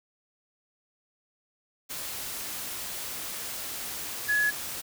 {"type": "tone in noise", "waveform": "sine", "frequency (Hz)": 1691, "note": "G#6", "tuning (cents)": 31, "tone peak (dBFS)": -22, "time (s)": [4.28, 4.51], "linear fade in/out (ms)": 20, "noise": "white", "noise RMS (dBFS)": -36, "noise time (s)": [1.89, 4.82], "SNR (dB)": 11, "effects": []}